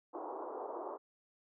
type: band-pass noise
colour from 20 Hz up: pink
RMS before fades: -43 dBFS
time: 0.13-0.98 s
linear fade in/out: 20 ms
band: 330 to 1100 Hz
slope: 48 dB/octave
effects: none